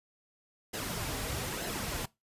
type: noise with flanger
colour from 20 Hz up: pink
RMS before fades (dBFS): -36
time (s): 0.73-2.06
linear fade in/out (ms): 10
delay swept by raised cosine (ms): 0.84 to 5.74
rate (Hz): 1.1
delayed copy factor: -0.55
effects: noise-tail reverb RT60 0.2 s tail -21 dB re dry + resampled to 32000 Hz